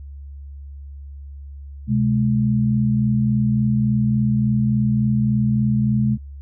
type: tone pair together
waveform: sine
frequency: 127.9 / 211.4 Hz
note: C3 / G#3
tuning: -39 / +31 cents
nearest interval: major sixth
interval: 870 cents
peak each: -18 dBFS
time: 1.87-6.18 s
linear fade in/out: 50 ms
effects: added 70 Hz sine -33 dBFS peak until 6.41 s